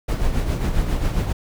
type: noise with tremolo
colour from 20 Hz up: brown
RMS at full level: -18 dBFS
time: 0.08-1.33 s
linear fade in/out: 10 ms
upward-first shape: triangle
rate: 7.4 Hz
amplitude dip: 60%
effects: none